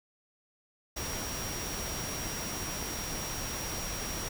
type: tone in noise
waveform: sine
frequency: 5650 Hz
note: F8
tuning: 19 cents sharp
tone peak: -40 dBFS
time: 0.96-4.29 s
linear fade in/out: 10 ms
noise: pink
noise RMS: -37 dBFS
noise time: 0.96-4.29 s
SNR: -6 dB
effects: none